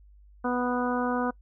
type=harmonic tone; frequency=246.9 Hz; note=B3; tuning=in tune; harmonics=1 / 2 / 3 / 4 / 5 / 6; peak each=-28 / -31 / -33 / -34 / -35 / -36 dBFS; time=0.44-1.31 s; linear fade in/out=10 ms; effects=noise-tail reverb RT60 0.1 s tail -23 dB re dry + added 50 Hz sine -51 dBFS peak until 1.41 s